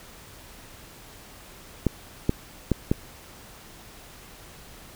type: clicks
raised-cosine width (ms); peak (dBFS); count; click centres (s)
3; -7; 4; 1.867 / 2.294 / 2.717 / 2.915
effects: pink hiss -47 dBFS RMS until 4.95 s